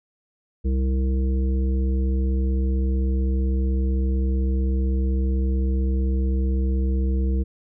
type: harmonic tone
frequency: 65.41 Hz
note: C2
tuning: in tune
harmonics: 1 / 3 / 5 / 7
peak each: -19 / -29 / -33 / -36 dBFS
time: 0.64-7.44 s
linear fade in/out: 20 ms
effects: none